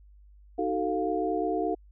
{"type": "tone cluster", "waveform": "sine", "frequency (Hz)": [310.4, 375.7, 444.7, 704], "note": ["D#4", "F#4", "A4", "F5"], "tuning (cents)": [-4, 26, 18, 14], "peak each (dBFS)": -31, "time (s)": [0.58, 1.75], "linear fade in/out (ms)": 10, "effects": ["added 50 Hz sine -51 dBFS peak until 1.91 s"]}